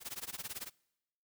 white noise with tremolo, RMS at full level -40 dBFS, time 0-0.71 s, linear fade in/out 50 ms, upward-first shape sine, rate 18 Hz, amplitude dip 95%, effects noise-tail reverb RT60 0.9 s tail -25 dB re dry

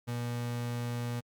35% pulse tone, 120 Hz, B2, 49 cents flat, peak -31 dBFS, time 0.07-1.21 s, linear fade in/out 20 ms, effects Opus 48 kbps

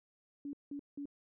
sine tone bursts, 284.9 Hz, C#4, 48 cents sharp, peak -39 dBFS, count 3, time 0.45-1.056 s, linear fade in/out 2 ms, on 82 ms, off 180 ms, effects none

